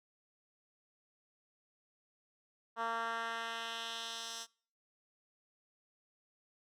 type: tone with band-pass filter sweep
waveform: 10% pulse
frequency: 229.1 Hz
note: A#3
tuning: 30 cents flat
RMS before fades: -40 dBFS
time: 2.76-4.47 s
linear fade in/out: 50 ms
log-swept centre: 1100 to 5800 Hz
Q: 1.5
effects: noise-tail reverb RT60 0.5 s tail -26 dB re dry